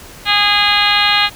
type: harmonic tone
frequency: 411.1 Hz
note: G#4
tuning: 18 cents flat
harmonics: 2 / 3 / 4 / 5 / 6 / 7 / 8 / 9 / 10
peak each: -19 / -19 / -19 / -19 / -19 / -19 / -19 / -19 / -19 dBFS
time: 0.25-1.3 s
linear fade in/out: 50 ms
effects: pink hiss -36 dBFS RMS until 1.35 s